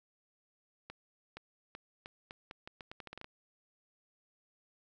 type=accelerating click train; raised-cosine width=0.3 ms; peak=-29 dBFS; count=15; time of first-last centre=0.9-3.244 s; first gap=470 ms; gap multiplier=0.81; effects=none